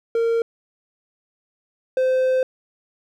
triangle tone pair in turn, 460.6 / 516.9 Hz, A#4 / C5, -21 / -21 cents, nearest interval major second, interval 200 cents, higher second, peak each -15 / -14 dBFS, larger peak second, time 0.15-0.42 / 1.97-2.43 s, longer second, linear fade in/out 2 ms, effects none

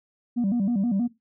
sine tone with vibrato, 216.5 Hz, A3, 28 cents flat, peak -19 dBFS, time 0.36-1.08 s, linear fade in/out 20 ms, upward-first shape square, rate 6.3 Hz, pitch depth 180 cents each way, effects noise-tail reverb RT60 0.2 s tail -17 dB re dry + tanh soft clip ceiling -19 dBFS

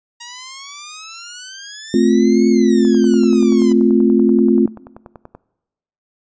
5% pulse exponential two-way sweep, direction up then down, 941 to 2217 to 993 Hz, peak -18 dBFS, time 0.2-3.73 s, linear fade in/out 10 ms, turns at 2.48 s
sine chord, F major, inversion first, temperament equal with one note detuned, 220 / 261.6 / 350.4 Hz, A3 / C4 / F4, 0 / 0 / +6 cents, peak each -14 dBFS, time 1.94-4.66 s, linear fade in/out 2 ms
click train, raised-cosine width 1 ms, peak -21 dBFS, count 27, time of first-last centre 2.85-5.35 s, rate 10.4 Hz
effects noise-tail reverb RT60 1.0 s tail -22 dB re dry + resampled to 16000 Hz

